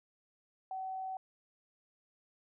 sine tone, 758 Hz, F#5, 42 cents sharp, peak -37 dBFS, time 0.71-1.17 s, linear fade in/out 2 ms, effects none

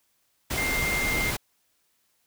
sine tone in noise, 2100 Hz, C7, 6 cents sharp, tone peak -26 dBFS, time 0.57-1.31 s, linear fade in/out 10 ms, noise pink, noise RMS -29 dBFS, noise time 0.5-1.37 s, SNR 0 dB, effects white hiss -70 dBFS RMS until 2.26 s

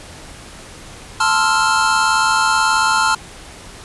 square chord, F major seventh, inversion first, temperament equal, 880 / 1046.5 / 1318.5 / 1396.9 Hz, A5 / C6 / E6 / F6, 0 / 0 / 0 / 0 cents, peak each -19 / -21 / -22 / -17 dBFS, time 1.2-3.15 s, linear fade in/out 5 ms, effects pink hiss -37 dBFS RMS until 3.84 s + resampled to 24000 Hz

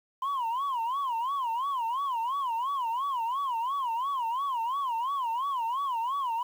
sine tone with vibrato, 1013 Hz, B5, 44 cents sharp, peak -25 dBFS, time 0.22-6.43 s, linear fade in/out 5 ms, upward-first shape sine, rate 2.9 Hz, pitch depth 200 cents each way, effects tanh soft clip ceiling -26 dBFS + 9-bit

